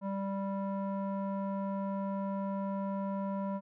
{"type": "tone with low-pass filter", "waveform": "square", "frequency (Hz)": 196, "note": "G3", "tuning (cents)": 0, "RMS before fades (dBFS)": -35, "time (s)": [0.01, 3.61], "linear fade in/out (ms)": 50, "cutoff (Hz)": 890, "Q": 2.9, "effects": []}